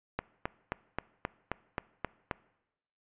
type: click train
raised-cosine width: 0.5 ms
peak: -16 dBFS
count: 9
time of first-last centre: 0.19-2.312 s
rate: 3.77 Hz
effects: noise-tail reverb RT60 0.9 s tail -21 dB re dry + resampled to 8000 Hz